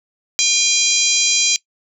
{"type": "harmonic tone with a mistuned harmonic", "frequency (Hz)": 803, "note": "G5", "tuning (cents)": 41, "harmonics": [3, 4, 5, 6, 7, 8, 9], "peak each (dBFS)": [-21, -21, -21, -21, -21, -21, -21], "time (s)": [0.39, 1.56], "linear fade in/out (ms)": 0, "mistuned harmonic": 7, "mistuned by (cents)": 28, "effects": ["noise-tail reverb RT60 0.1 s tail -21 dB re dry"]}